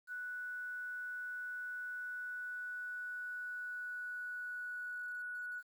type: tone with pitch glide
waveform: sine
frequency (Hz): 1480 to 1469.8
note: F#6 to F#6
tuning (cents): 0 to -12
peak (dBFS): -40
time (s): 0.07-5.63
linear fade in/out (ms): 50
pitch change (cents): -12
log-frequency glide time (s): 1.99-5.35
effects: 11-bit